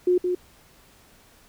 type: tone with echo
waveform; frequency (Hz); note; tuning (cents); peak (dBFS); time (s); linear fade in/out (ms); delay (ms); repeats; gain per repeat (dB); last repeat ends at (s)
sine; 360; F#4; -47; -16; 0.07-0.18; 5; 170; 1; -5; 0.35
effects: pink hiss -55 dBFS RMS until 1.48 s